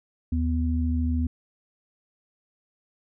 sine tone pair together, 77.78 / 246.9 Hz, D#2 / B3, 0 / 0 cents, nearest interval octave + minor sixth, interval 2000 cents, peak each -23 / -27 dBFS, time 0.32-1.27 s, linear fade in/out 5 ms, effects none

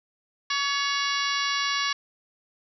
harmonic tone with a mistuned harmonic, 565 Hz, C#5, 33 cents sharp, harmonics 2 / 3 / 4 / 5 / 6 / 7 / 8 / 9 / 10, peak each -29 / -31 / -32 / -33 / -34 / -34 / -35 / -36 / -36 dBFS, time 0.5-1.93 s, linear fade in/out 5 ms, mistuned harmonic 4, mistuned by -37 cents, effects none

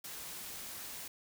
white noise, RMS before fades -45 dBFS, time 0.04-1.08 s, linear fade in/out 5 ms, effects none

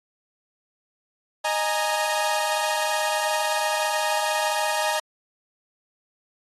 sawtooth chord, D# suspended fourth, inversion none, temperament equal with one note detuned, 618.3 / 830.6 / 932.3 Hz, D#5 / G#5 / A#5, -11 / 0 / 0 cents, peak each -23 dBFS, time 1.44-5 s, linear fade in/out 10 ms, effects AAC 32 kbps

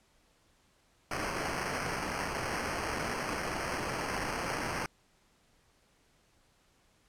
violet noise with sample-and-hold, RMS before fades -35 dBFS, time 1.11-4.86 s, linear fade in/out 2 ms, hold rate 3675 Hz, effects pink hiss -68 dBFS RMS until 7.08 s + low-pass 10000 Hz 12 dB/octave

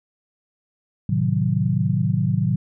sine chord, A diminished seventh, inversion none, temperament equal, 110 / 130.81 / 155.56 / 185 Hz, A2 / C3 / Eb3 / Gb3, 0 / 0 / 0 / 0 cents, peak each -23 dBFS, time 1.09-2.56 s, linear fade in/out 5 ms, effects none

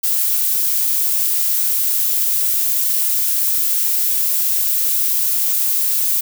violet noise, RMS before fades -17 dBFS, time 0.03-6.21 s, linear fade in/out 10 ms, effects none

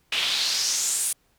pink noise with band-pass filter sweep, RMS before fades -25 dBFS, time 0.12-1.13 s, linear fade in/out 5 ms, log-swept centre 2900 to 9900 Hz, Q 3, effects pink hiss -66 dBFS RMS until 1.38 s

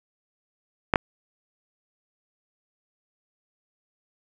clicks, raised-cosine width 0.5 ms, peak -3 dBFS, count 2, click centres 0.938 / 0.958 s, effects none

